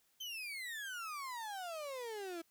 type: exponential sweep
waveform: 35% pulse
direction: down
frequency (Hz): 3136 to 324.6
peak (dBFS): -40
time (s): 0.2-2.42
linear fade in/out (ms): 10
effects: white hiss -74 dBFS RMS until 2.5 s